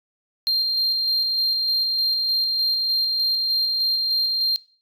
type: tone with tremolo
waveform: sine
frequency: 4186 Hz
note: C8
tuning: in tune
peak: -15 dBFS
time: 0.47-4.56 s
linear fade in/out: 0 ms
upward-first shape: square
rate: 3.3 Hz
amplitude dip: 30%
effects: noise-tail reverb RT60 0.4 s tail -22 dB re dry + tanh soft clip ceiling -17 dBFS